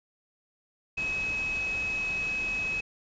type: tone in noise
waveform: sine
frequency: 2557 Hz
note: D#7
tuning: 47 cents sharp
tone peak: -28 dBFS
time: 0.97-2.81 s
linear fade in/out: 10 ms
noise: pink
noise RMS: -41 dBFS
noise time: 0.97-2.81 s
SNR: +10 dB
effects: resampled to 16000 Hz